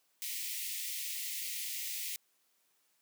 white high-pass noise, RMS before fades -39 dBFS, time 0.22-2.16 s, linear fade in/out 0 ms, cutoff 1900 Hz, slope 96 dB/octave, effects white hiss -74 dBFS RMS until 3.01 s + high-pass 200 Hz 12 dB/octave

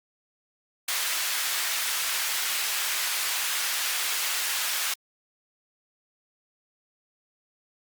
pink high-pass noise, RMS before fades -28 dBFS, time 0.88-4.94 s, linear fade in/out 5 ms, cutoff 1600 Hz, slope 12 dB/octave, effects Opus 48 kbps

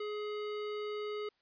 square tone, 420 Hz, G#4, 19 cents sharp, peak -37 dBFS, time 0-1.29 s, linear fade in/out 5 ms, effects white hiss -75 dBFS RMS until 1.41 s + resampled to 11025 Hz

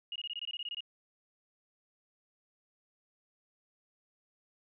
sine tone bursts, 2870 Hz, F7, 47 cents sharp, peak -36 dBFS, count 12, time 0.12-0.806 s, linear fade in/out 2 ms, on 37 ms, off 22 ms, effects none

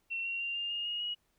sine tone with pitch steps, 2715 / 2745 / 2775 / 2806 / 2837 / 2868 / 2900 Hz, F7 / F7 / F7 / F7 / F7 / F7 / F#7, -50 / -31 / -12 / +8 / +27 / +45 / -35 cents, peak -33 dBFS, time 0.1-1.15 s, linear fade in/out 20 ms, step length 150 ms, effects pink hiss -75 dBFS RMS until 1.38 s

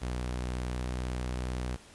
sawtooth tone with pitch glide, 61.74 to 62.21 Hz, B1 to B1, 0 to +13 cents, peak -28 dBFS, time 0.01-1.77 s, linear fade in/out 20 ms, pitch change +13 cents, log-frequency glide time 0.67-0.8 s, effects pink hiss -54 dBFS RMS until 1.94 s + resampled to 24000 Hz

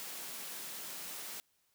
white high-pass noise, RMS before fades -44 dBFS, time 0-1.4 s, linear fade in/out 0 ms, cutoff 140 Hz, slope 48 dB/octave, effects white hiss -75 dBFS RMS until 1.74 s

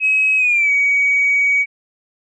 sine tone with pitch glide, 2550 to 2259 Hz, D#7 to C#7, +42 to +32 cents, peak -11 dBFS, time 0-1.66 s, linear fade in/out 50 ms, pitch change -210 cents, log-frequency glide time 0.38-0.71 s, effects tanh soft clip ceiling -7 dBFS

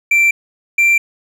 triangle tone pair in turn, 2349 / 2358 Hz, D7 / D7, 0 / +6 cents, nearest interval unison, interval 6 cents, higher second, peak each -7 dBFS, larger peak neither, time 0.11-0.31 / 0.78-0.98 s, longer neither, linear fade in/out 5 ms, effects none

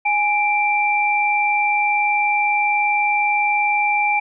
sine tone pair together, 830.6 / 2352 Hz, G#5 / D7, 0 / +2 cents, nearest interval octave + tritone, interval 1802 cents, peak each -18 dBFS, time 0.05-4.2 s, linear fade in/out 10 ms, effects none

